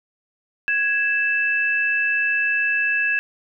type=tone pair together; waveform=sine; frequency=1661.2 / 2637 Hz; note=G#6 / E7; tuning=0 / 0 cents; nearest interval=minor sixth; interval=800 cents; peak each=-20 / -21 dBFS; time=0.68-3.19 s; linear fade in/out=0 ms; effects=none